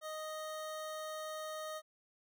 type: tone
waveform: 25% pulse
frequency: 622.3 Hz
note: D#5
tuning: in tune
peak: -37 dBFS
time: 0.01-1.82 s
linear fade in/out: 50 ms
effects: none